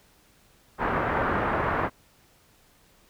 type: low-pass noise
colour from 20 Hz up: white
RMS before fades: -26 dBFS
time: 0.78-1.9 s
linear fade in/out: 50 ms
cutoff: 1500 Hz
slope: 24 dB/octave
effects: pink hiss -60 dBFS RMS until 3.09 s